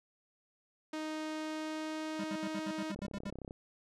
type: tone with pitch glide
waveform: sawtooth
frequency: 311.1 to 314 Hz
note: D#4 to D#4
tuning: 0 to +16 cents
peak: -33 dBFS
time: 0.93-2.92 s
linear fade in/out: 5 ms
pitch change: +16 cents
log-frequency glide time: 1.38-2.59 s
type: tone bursts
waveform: square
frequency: 200 Hz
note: G3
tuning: 35 cents sharp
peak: -38 dBFS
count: 10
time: 2.19-3.303 s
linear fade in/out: 5 ms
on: 51 ms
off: 67 ms
type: click train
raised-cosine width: 2 ms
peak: -31 dBFS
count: 19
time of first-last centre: 2.96-3.509 s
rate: 32.8 Hz
effects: low-pass 7000 Hz 12 dB/octave